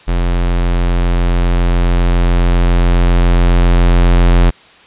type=tone with level ramp; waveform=square; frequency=43.65 Hz; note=F1; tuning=in tune; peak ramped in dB=-12 to -6 dBFS; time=0.07-4.51 s; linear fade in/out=20 ms; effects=white hiss -42 dBFS RMS until 4.86 s + resampled to 8000 Hz